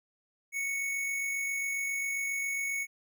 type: tone with amplitude modulation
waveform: square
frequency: 2217 Hz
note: C#7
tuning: in tune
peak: -30 dBFS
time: 0.52-2.87 s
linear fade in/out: 50 ms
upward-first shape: sine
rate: 47.4 Hz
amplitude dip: 30%
effects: none